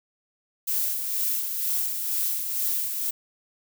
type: noise with tremolo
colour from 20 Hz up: violet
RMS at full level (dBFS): -25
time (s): 0.67-3.11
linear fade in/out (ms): 10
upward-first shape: sine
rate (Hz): 2.1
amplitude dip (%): 45
effects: none